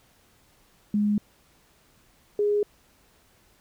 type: tone pair in turn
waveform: sine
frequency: 207.7 / 413.5 Hz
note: G#3 / G#4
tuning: 0 / -8 cents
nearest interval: octave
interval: 1192 cents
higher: second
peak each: -20 / -20 dBFS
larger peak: neither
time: 0.94-1.18 / 2.39-2.63 s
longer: neither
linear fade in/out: 2 ms
effects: pink hiss -61 dBFS RMS until 3.6 s